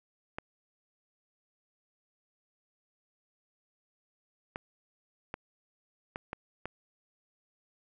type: clicks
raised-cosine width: 0.5 ms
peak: -21 dBFS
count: 6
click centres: 0.385 / 4.559 / 5.341 / 6.159 / 6.331 / 6.656 s
effects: none